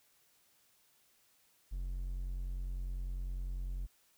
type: tone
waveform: triangle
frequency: 45 Hz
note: F#1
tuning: 47 cents flat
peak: -34 dBFS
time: 1.71-3.87 s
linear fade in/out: 20 ms
effects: white hiss -70 dBFS RMS until 4.17 s